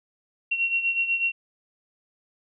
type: beating tone pair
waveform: sine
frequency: 2734 / 2742.1 Hz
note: F7 / F7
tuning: -37 / -32 cents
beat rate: 8.1 Hz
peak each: -23 / -29 dBFS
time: 0.51-1.32 s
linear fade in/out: 10 ms
effects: none